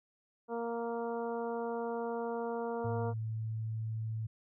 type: harmonic tone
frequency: 233.1 Hz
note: A#3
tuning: in tune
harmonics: 1 / 2 / 3 / 4 / 5 / 6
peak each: -41 / -36 / -42 / -43 / -49 / -51 dBFS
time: 0.48-3.14 s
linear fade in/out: 50 ms
type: tone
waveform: sine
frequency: 110.8 Hz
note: A2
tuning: 13 cents sharp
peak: -34 dBFS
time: 2.84-4.27 s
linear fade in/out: 10 ms
effects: none